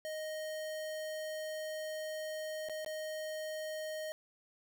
square tone with dropouts, 622.3 Hz, D#5, in tune, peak -39 dBFS, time 0.05-4.12 s, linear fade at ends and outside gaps 0 ms, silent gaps 2.687-2.696 / 2.847-2.862 s, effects none

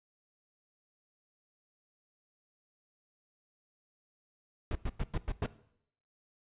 brown noise bursts, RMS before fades -32 dBFS, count 6, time 4.71-5.462 s, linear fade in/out 2 ms, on 42 ms, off 100 ms, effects noise-tail reverb RT60 0.7 s tail -18 dB re dry + resampled to 8000 Hz

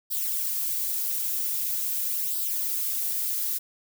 violet noise with flanger, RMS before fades -28 dBFS, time 0.1-3.59 s, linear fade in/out 20 ms, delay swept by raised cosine 0.22 to 6.02 ms, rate 0.44 Hz, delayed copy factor +0.6, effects none

